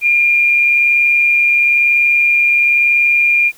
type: tone with amplitude modulation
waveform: sine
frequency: 2407 Hz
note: D7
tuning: 42 cents sharp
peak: -7 dBFS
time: 0.01-3.52 s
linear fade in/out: 50 ms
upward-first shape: sine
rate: 141 Hz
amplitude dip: 35%
effects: white hiss -45 dBFS RMS until 3.57 s